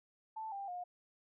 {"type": "tone with pitch steps", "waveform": "sine", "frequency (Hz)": [880, 793.1, 714.8], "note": ["A5", "G5", "F5"], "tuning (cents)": [0, 20, 40], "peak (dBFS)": -40, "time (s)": [0.36, 0.84], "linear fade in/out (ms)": 10, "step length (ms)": 160, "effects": []}